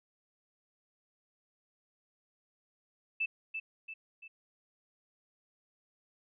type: tone with echo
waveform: sine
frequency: 2637 Hz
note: E7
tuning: in tune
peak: -29 dBFS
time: 3.2-3.26 s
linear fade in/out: 10 ms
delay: 340 ms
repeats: 3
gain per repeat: -6 dB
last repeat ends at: 4.28 s
effects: none